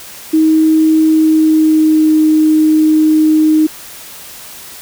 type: tone with pitch glide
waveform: sine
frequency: 315.8 to 310.9 Hz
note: D#4 to D#4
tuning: +26 to -1 cents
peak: -6 dBFS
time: 0.33-3.67 s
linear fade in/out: 10 ms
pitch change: -27 cents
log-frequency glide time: 1.03-2.21 s
effects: white hiss -32 dBFS RMS until 4.81 s